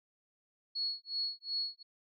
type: tone with tremolo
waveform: sine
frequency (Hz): 4354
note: C#8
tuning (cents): -32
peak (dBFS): -31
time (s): 0.75-1.83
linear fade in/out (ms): 10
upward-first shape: sine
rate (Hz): 2.7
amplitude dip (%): 100
effects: none